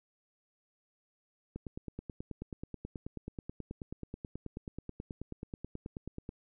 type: click train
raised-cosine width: 3 ms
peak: -27 dBFS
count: 45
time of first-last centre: 1.56-6.291 s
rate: 9.3 Hz
effects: none